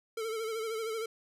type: tone with vibrato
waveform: square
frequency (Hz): 445.1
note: A4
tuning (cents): +20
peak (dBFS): -34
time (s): 0.17-1.06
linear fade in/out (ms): 5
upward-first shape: sine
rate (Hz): 13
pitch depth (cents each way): 55
effects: resampled to 32000 Hz